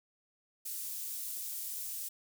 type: high-pass noise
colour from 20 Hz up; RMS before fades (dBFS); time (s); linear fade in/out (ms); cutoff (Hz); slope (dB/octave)
pink; -40; 0.65-2.09; 10; 10000; 12
effects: none